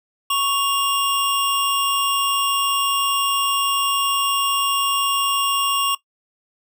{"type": "tone pair together", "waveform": "square", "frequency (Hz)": [1108.7, 2803], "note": ["C#6", "F7"], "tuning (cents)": [0, 6], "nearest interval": "octave + major third", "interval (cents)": 1606, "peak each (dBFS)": -21, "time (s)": [0.3, 5.95], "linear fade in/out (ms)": 5, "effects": ["noise-tail reverb RT60 0.1 s tail -18 dB re dry"]}